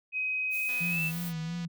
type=tone with pitch glide; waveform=sine; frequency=2524 to 2649 Hz; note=D#7 to E7; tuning=+24 to +8 cents; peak=-28 dBFS; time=0.12-1.12 s; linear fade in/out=50 ms; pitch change=+84 cents; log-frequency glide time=0.89-1 s
type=noise; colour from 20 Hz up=violet; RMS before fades=-41 dBFS; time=0.5-1.33 s; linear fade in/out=50 ms
type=click train; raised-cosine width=0.2 ms; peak=-30 dBFS; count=237; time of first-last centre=0.69-1.649 s; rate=246 Hz
type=tone with vibrato; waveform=sine; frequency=166.3 Hz; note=E3; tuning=16 cents sharp; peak=-32 dBFS; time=0.8-1.68 s; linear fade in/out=20 ms; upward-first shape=sine; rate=2.9 Hz; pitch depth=77 cents each way
effects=none